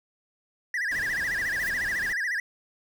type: tone with vibrato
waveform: triangle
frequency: 1792 Hz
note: A6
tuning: 31 cents sharp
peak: -24 dBFS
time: 0.74-2.4 s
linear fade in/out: 2 ms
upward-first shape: sine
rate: 14 Hz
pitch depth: 190 cents each way
type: noise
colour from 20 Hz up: pink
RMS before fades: -42 dBFS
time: 0.91-2.13 s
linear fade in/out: 5 ms
type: noise with exponential growth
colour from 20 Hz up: blue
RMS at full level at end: -37 dBFS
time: 1.41-1.69 s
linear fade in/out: 2 ms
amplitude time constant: 59 ms
effects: none